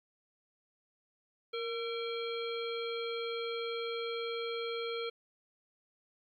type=harmonic tone with a mistuned harmonic; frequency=464.5 Hz; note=A#4; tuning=6 cents flat; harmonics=1 / 3 / 5 / 7 / 9; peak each=-36 / -44 / -44 / -44 / -48 dBFS; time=1.53-5.1 s; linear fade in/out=10 ms; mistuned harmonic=3; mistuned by=-55 cents; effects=12-bit